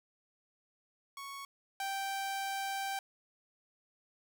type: tone pair in turn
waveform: sawtooth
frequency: 1108.7 / 782.4 Hz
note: C#6 / G5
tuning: 0 / -4 cents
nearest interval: tritone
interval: 604 cents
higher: first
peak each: -39 / -31 dBFS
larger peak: second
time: 1.17-1.45 / 1.8-2.99 s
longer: second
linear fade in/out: 2 ms
effects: none